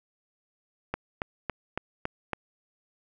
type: click train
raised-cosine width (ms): 0.5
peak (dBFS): -14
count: 6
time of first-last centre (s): 0.94-2.333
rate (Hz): 3.59
effects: none